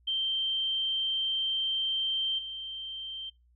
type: tone with level steps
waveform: sine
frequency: 3136 Hz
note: G7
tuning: in tune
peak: -27 / -36 dBFS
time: 0.07-3.3 s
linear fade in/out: 10 ms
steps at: 2.38 s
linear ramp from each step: 10 ms
effects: noise-tail reverb RT60 0.2 s tail -23 dB re dry + added 60 Hz sine -61 dBFS peak until 3.55 s